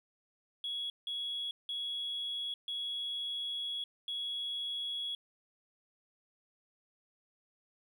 triangle tone bursts at uneven times, 3347 Hz, G#7, 13 cents sharp, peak -32 dBFS, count 5, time 0.64-0.9 / 1.07-1.51 / 1.69-2.54 / 2.68-3.84 / 4.08-5.15 s, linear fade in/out 2 ms, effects tanh soft clip ceiling -32 dBFS

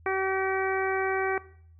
harmonic tone, 382.6 Hz, G4, 42 cents flat, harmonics 1 / 2 / 3 / 4 / 5 / 6, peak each -28 / -31 / -33 / -34 / -35 / -36 dBFS, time 0.06-1.38 s, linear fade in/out 2 ms, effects noise-tail reverb RT60 0.6 s tail -19 dB re dry + added 82 Hz sine -51 dBFS peak until 1.79 s

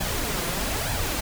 pink noise with flanger, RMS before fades -27 dBFS, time 0-1.21 s, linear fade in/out 10 ms, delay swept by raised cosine 1.2 to 5.9 ms, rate 1.1 Hz, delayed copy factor +0.55, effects none

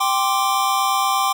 square chord, G suspended fourth, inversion none, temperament equal, 784 / 1046.5 / 1174.7 Hz, G5 / C6 / D6, 0 / 0 / 0 cents, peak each -22 dBFS, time 0-1.33 s, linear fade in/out 10 ms, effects none

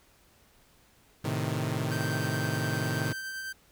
sawtooth chord, A diminished, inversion none, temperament equal, 110 / 130.81 / 155.56 Hz, A2 / C3 / Eb3, 0 / 0 / 0 cents, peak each -29 dBFS, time 1.24-3.13 s, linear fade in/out 10 ms
45% pulse tone with tremolo, 1559 Hz, G6, 10 cents flat, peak -34 dBFS, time 1.91-3.53 s, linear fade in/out 10 ms, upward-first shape triangle, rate 9.7 Hz, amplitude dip 30%
effects pink hiss -62 dBFS RMS until 3.71 s

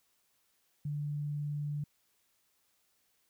sine tone, 146.83 Hz, D3, in tune, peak -33 dBFS, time 0.85-1.84 s, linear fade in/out 5 ms, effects white hiss -74 dBFS RMS until 3.29 s

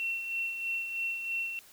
sine tone with tremolo, 2714 Hz, E7, 50 cents sharp, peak -29 dBFS, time 0-1.59 s, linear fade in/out 0 ms, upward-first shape sine, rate 3.1 Hz, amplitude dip 50%, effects white hiss -56 dBFS RMS until 1.72 s

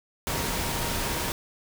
sine tone in noise, 937 Hz, A#5, 9 cents sharp, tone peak -38 dBFS, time 0.27-1.32 s, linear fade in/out 0 ms, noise pink, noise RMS -29 dBFS, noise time 0.27-1.32 s, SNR -12 dB, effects none

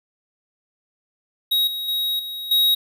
square tone with level steps, 3800 Hz, A#7, 33 cents sharp, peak -17 / -26 / -21 / -29 / -15 dBFS, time 1.51-2.75 s, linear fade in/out 10 ms, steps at 1.67 / 1.88 / 2.19 / 2.51 s, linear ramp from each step 5 ms, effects none

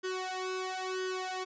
sawtooth tone with flanger, 372.7 Hz, F#4, 13 cents sharp, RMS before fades -36 dBFS, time 0.03-1.45 s, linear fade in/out 20 ms, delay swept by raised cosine 0.62 to 1.92 ms, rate 1 Hz, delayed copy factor +1, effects resampled to 16000 Hz

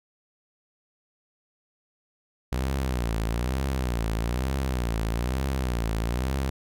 sawtooth tone with vibrato, 61 Hz, B1, 21 cents flat, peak -21 dBFS, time 2.52-6.5 s, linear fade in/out 5 ms, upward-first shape sine, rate 1.1 Hz, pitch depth 180 cents each way, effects none

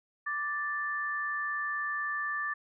sine tone pair together, 1174.7 / 1764.1 Hz, D6 / A6, 0 / +4 cents, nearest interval perfect fifth, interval 704 cents, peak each -35 / -32 dBFS, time 0.26-2.54 s, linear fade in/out 10 ms, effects none

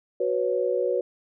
sine chord, F# suspended fourth, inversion none, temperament equal, 370 / 493.9 / 554.4 Hz, F#4 / B4 / C#5, 0 / 0 / 0 cents, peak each -27 / -25 / -27 dBFS, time 0.2-1.01 s, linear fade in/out 5 ms, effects none

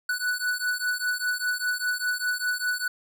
square beating tone pair, 1480 / 1485 Hz, F#6 / F#6, 0 / +6 cents, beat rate 5 Hz, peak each -29 dBFS, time 0.09-2.88 s, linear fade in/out 5 ms, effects 10-bit

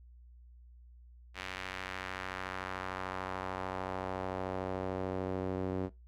sawtooth tone with band-pass filter sweep, 93.5 Hz, F#2, 19 cents sharp, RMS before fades -38 dBFS, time 1.34-5.9 s, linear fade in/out 50 ms, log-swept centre 2400 to 360 Hz, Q 1.2, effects noise-tail reverb RT60 0.2 s tail -20 dB re dry + added 60 Hz sine -53 dBFS peak until 6.07 s

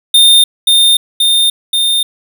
square tone with echo, 3632 Hz, A#7, 46 cents flat, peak -4 dBFS, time 0.14-0.44 s, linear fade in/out 5 ms, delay 530 ms, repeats 3, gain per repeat -2 dB, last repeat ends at 2.03 s, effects none

